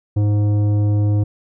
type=tone with tanh clipping; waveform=sine; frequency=103.83 Hz; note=G#2; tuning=in tune; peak=-15 dBFS; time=0.16-1.24 s; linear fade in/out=10 ms; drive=11 dB; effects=none